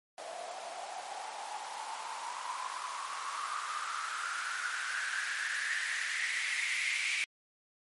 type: noise with band-pass filter sweep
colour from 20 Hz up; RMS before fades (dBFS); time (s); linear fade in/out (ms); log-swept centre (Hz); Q
blue; -37; 0.18-7.24; 0; 650 to 2300; 7.4
effects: MP3 48 kbps